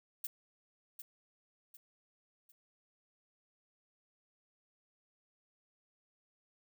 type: noise with echo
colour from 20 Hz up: violet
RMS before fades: -39 dBFS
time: 0.24-0.27 s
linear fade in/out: 5 ms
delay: 750 ms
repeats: 3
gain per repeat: -8 dB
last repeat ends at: 2.52 s
effects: none